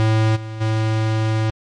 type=tone with level steps; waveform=square; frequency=110 Hz; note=A2; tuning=in tune; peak=-14 / -28 / -17 dBFS; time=0-1.5 s; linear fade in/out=0 ms; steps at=0.35 / 0.6 s; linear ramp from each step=20 ms; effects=low-pass 5000 Hz 12 dB/octave + MP3 48 kbps